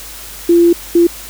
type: tone bursts at uneven times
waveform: sine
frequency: 342.5 Hz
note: F4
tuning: 34 cents flat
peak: -5 dBFS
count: 2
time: 0.49-0.73 / 0.95-1.07 s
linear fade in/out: 5 ms
effects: added 51 Hz sine -37 dBFS peak until 1.29 s + white hiss -31 dBFS RMS until 1.29 s